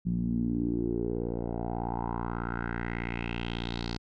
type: tone with low-pass filter sweep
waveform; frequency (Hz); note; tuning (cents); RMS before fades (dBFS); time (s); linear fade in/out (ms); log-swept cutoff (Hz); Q
10% pulse; 58.27; A#1; 0; -32; 0.05-3.98; 20; 180 to 4700; 4.5
effects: none